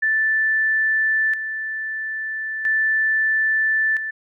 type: tone with tremolo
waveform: sine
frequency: 1760 Hz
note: A6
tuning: in tune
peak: -16 dBFS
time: 0.02-4.11 s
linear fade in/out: 10 ms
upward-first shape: square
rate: 0.38 Hz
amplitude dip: 60%
effects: none